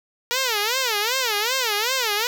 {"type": "tone with vibrato", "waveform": "5% pulse", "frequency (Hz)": 466.2, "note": "A#4", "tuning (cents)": 0, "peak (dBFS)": -9, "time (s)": [0.31, 2.27], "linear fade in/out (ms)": 0, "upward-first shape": "sine", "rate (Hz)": 2.6, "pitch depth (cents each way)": 230, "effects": []}